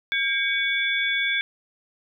sine tone cluster, 1609 / 2249 / 3451 Hz, G6 / C#7 / A7, +45 / +24 / -34 cents, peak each -26 / -24 / -27 dBFS, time 0.12-1.41 s, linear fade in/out 0 ms, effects none

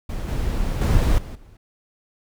brown noise with level steps, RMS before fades -27 / -23 / -17 / -33 / -46 dBFS, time 0.09-1.57 s, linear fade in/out 5 ms, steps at 0.28 / 0.81 / 1.18 / 1.35 s, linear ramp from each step 5 ms, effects none

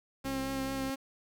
sawtooth tone with vibrato, 268.1 Hz, C4, 42 cents sharp, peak -29 dBFS, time 0.24-0.96 s, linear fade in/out 20 ms, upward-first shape triangle, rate 4.6 Hz, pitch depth 19 cents each way
click train, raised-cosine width 3 ms, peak -32 dBFS, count 45, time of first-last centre 0.25-0.896 s, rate 68.1 Hz
effects 9-bit

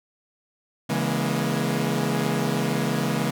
sawtooth chord, A# half-diminished seventh, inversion first, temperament equal with one note detuned, 138.59 / 164.81 / 207.7 / 238.3 Hz, C#3 / E3 / G#3 / A#3, 0 / 0 / 0 / +38 cents, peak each -24 dBFS, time 0.89-3.31 s, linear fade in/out 10 ms, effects none

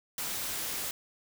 white noise with amplitude modulation, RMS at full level -33 dBFS, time 0.18-0.91 s, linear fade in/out 2 ms, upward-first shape sine, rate 268 Hz, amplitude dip 45%, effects none

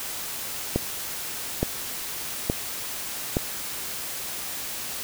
click train, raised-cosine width 2 ms, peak -8 dBFS, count 4, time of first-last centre 0.76-3.369 s, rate 1.15 Hz, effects white hiss -33 dBFS RMS until 5.03 s

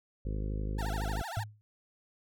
harmonic tone, 52 Hz, G#1, 3 cents sharp, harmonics 1 / 2 / 3 / 4 / 5 / 6 / 7 / 8 / 9 / 10, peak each -33 / -39 / -43 / -45 / -47 / -49 / -50 / -51 / -52 / -53 dBFS, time 0.25-1.22 s, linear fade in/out 5 ms
30% pulse tone with vibrato, 784 Hz, G5, in tune, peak -35 dBFS, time 0.78-1.44 s, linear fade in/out 10 ms, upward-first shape sine, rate 13 Hz, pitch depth 300 cents each way
sine tone with exponential decay, 105.7 Hz, G#2, 31 cents sharp, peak -27 dBFS, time 1.37-1.61 s, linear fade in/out 0 ms, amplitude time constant 52 ms
effects none

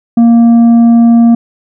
sine tone with tanh clipping, 233.1 Hz, A#3, in tune, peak -3 dBFS, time 0.17-1.35 s, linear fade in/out 5 ms, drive 5 dB, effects none

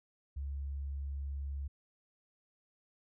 sine tone, 69.7 Hz, C#2, 10 cents sharp, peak -36 dBFS, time 0.36-1.68 s, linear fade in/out 10 ms, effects none

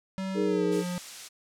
square tone with pitch glide, 190.9 to 178.12 Hz, G3 to F3, -46 to +34 cents, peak -31 dBFS, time 0.18-0.98 s, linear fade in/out 0 ms, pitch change -120 cents, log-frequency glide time 0.44-0.64 s
sine chord, D# suspended fourth, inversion none, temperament equal, 311.1 / 415.3 / 466.2 Hz, D#4 / G#4 / A#4, 0 / 0 / 0 cents, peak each -29 / -27 / -31 dBFS, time 0.34-0.84 s, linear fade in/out 50 ms
blue noise, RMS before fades -36 dBFS, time 0.71-1.29 s, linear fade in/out 20 ms
effects low-pass 7000 Hz 12 dB/octave

